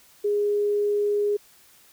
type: tone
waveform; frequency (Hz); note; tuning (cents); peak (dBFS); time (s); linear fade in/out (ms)
sine; 412.4; G#4; -12; -20; 0.24-1.37; 10
effects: white hiss -55 dBFS RMS until 1.92 s

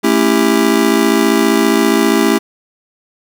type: chord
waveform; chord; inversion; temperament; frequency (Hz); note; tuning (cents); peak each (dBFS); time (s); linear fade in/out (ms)
square; A dominant seventh; none; just; 220 / 275 / 330 / 396; A3 / C#4 / E4 / G4; 0 / -14 / +2 / +18; -16; 0.03-2.39; 20
effects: none

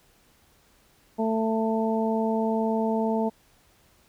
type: harmonic tone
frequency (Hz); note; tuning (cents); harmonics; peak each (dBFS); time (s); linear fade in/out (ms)
222.3; A3; +18; 1 / 2 / 3 / 4; -25 / -28 / -30 / -31; 1.18-3.3; 20
effects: pink hiss -61 dBFS RMS until 4.08 s

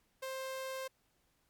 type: tone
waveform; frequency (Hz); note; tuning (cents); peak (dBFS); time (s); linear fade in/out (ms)
sawtooth; 527; C5; +12; -35; 0.22-0.88; 10
effects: pink hiss -75 dBFS RMS until 1.49 s + MP3 96 kbps

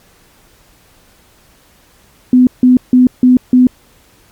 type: tone bursts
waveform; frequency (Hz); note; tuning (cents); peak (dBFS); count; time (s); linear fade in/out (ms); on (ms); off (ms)
sine; 251.6; B3; +32; -3; 5; 2.33-3.67; 2; 140; 160
effects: pink hiss -48 dBFS RMS until 4.31 s + MP3 96 kbps

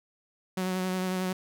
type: tone with vibrato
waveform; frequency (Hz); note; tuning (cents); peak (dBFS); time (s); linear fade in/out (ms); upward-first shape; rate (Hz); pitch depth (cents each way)
sawtooth; 185.2; F#3; +2; -24; 0.57-1.33; 5; sine; 11; 19
effects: none

